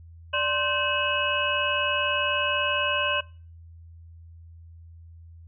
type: tone cluster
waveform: sine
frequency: 587 / 1050 / 1543 / 2593 / 2911 Hz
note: D5 / C6 / G6 / E7 / F#7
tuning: -1 / +6 / -28 / -29 / -29 cents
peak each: -29 dBFS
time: 0.33-3.21 s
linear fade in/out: 10 ms
effects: noise-tail reverb RT60 0.4 s tail -22 dB re dry + added 83 Hz sine -44 dBFS peak until 5.47 s